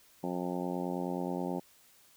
harmonic tone, 89.4 Hz, F2, 41 cents sharp, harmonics 2 / 3 / 4 / 5 / 6 / 7 / 8 / 9 / 10, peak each -37 / -38 / -39 / -45 / -42 / -45 / -47 / -43 / -46 dBFS, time 0.23-1.6 s, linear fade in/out 10 ms, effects white hiss -62 dBFS RMS until 2.16 s

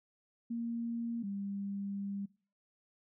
sine tone pair in turn, 233.1 / 199.21 Hz, A#3 / G3, 0 / +28 cents, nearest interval minor third, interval 272 cents, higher first, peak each -34 / -36 dBFS, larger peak first, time 0.5-1.23 / 1.23-2.26 s, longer second, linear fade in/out 10 ms, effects noise-tail reverb RT60 0.4 s tail -22 dB re dry

